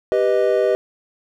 triangle chord, G augmented, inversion none, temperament equal, 392 / 493.9 / 622.3 Hz, G4 / B4 / D#5, 0 / 0 / 0 cents, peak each -17 dBFS, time 0.12-0.75 s, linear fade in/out 0 ms, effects none

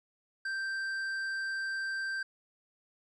triangle tone with tanh clipping, 1568 Hz, G6, in tune, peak -34 dBFS, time 0.45-2.23 s, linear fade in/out 5 ms, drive 12 dB, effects none

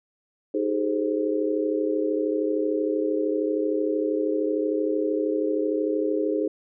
sine chord, Ab major seventh, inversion second, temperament equal with one note detuned, 311.1 / 392 / 425 / 523.3 Hz, Eb4 / G4 / Ab4 / C5, 0 / 0 / +40 / 0 cents, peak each -26 / -30 / -26 / -29 dBFS, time 0.54-6.48 s, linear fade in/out 5 ms, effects none

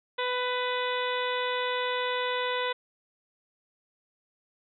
harmonic tone with a mistuned harmonic, 497.8 Hz, B4, 14 cents sharp, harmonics 1 / 2 / 3 / 4 / 5 / 6 / 7 / 8, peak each -31 / -32 / -36 / -36 / -40 / -41 / -37 / -43 dBFS, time 0.18-2.73 s, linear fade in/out 10 ms, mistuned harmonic 8, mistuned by -58 cents, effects none

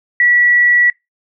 sine tone, 1942 Hz, B6, 30 cents flat, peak -8 dBFS, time 0.2-0.9 s, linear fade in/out 2 ms, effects noise-tail reverb RT60 0.2 s tail -24 dB re dry

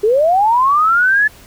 sine linear sweep, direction up, 400.4 to 1741 Hz, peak -9 dBFS, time 0.03-1.28 s, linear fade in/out 10 ms, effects pink hiss -42 dBFS RMS until 1.46 s

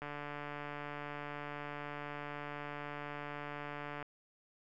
click train, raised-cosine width 0.5 ms, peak -28 dBFS, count 586, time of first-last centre 0.02-4.027 s, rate 146 Hz, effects none

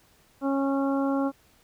harmonic tone, 274.5 Hz, C#4, 17 cents flat, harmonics 1 / 2 / 3 / 4 / 5, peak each -24 / -30 / -34 / -36 / -38 dBFS, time 0.41-1.32 s, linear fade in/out 50 ms, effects pink hiss -61 dBFS RMS until 1.63 s

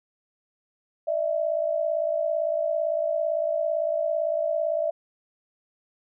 sine tone pair together, 600 / 657.8 Hz, D5 / E5, +37 / -4 cents, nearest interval major second, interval 159 cents, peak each -26 / -25 dBFS, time 1.07-4.91 s, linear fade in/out 10 ms, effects none

